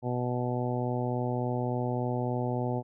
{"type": "harmonic tone", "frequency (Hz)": 123.47, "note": "B2", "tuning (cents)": 0, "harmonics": [1, 2, 3, 4, 5, 6, 7], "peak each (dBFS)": [-31, -34, -36, -37, -38, -39, -39], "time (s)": [0.02, 2.83], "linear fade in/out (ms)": 50, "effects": []}